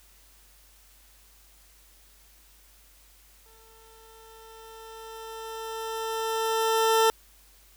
20% pulse tone with exponential growth, 446.9 Hz, A4, 27 cents sharp, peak -13 dBFS, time 3.46-7.1 s, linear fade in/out 0 ms, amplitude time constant 790 ms, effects added 49 Hz sine -58 dBFS peak until 7.76 s + white hiss -58 dBFS RMS until 7.76 s

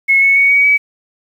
sine tone with pitch steps, 2182 / 2206 / 2230 / 2255 / 2280 Hz, C#7 / C#7 / C#7 / C#7 / C#7, -28 / -9 / +10 / +29 / +48 cents, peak -7 dBFS, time 0.08-0.78 s, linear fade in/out 20 ms, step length 140 ms, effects 7-bit

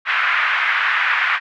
pink band-pass noise, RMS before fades -18 dBFS, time 0.05-1.4 s, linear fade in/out 50 ms, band 1300 to 2300 Hz, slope 24 dB/octave, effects none

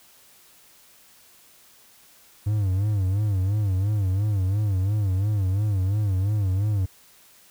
triangle tone with vibrato, 99.4 Hz, G2, 25 cents sharp, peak -18 dBFS, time 2.46-6.86 s, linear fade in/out 10 ms, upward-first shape sine, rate 2.9 Hz, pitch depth 130 cents each way, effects white hiss -54 dBFS RMS until 7.5 s

